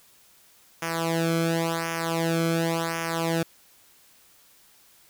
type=tone with flanger; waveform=sawtooth; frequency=165.5 Hz; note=E3; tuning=7 cents sharp; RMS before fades=-26 dBFS; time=0.82-3.43 s; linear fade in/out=5 ms; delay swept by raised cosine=0.24 to 1.09 ms; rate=0.92 Hz; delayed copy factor=-0.9; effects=white hiss -57 dBFS RMS until 5.09 s